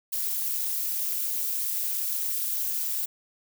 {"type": "noise with amplitude modulation", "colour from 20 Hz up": "violet", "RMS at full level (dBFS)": -25, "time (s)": [0.12, 3.06], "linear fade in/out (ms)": 10, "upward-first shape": "sine", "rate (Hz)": 237, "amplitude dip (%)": 85, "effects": []}